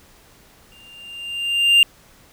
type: tone with exponential growth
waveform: triangle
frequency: 2794 Hz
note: F7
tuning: in tune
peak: -6 dBFS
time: 0.72-1.83 s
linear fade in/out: 1 ms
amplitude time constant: 240 ms
effects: pink hiss -51 dBFS RMS until 2.32 s